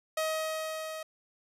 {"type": "tone with level ramp", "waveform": "sawtooth", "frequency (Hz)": 632, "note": "D#5", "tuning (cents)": 27, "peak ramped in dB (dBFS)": [-24, -34], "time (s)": [0.17, 1.03], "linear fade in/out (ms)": 5, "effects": ["resampled to 32000 Hz"]}